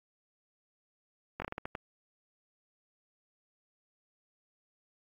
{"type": "slowing click train", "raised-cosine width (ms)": 0.5, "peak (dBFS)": -21, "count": 8, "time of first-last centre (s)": [1.4, 1.752], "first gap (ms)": 20, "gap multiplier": 1.3, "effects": ["AAC 32 kbps"]}